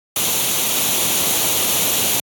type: noise with comb filter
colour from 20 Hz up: white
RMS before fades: -18 dBFS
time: 0.16-2.2 s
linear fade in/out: 2 ms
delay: 0.3 ms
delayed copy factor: +0.5
effects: high-pass 100 Hz 12 dB/octave + AAC 64 kbps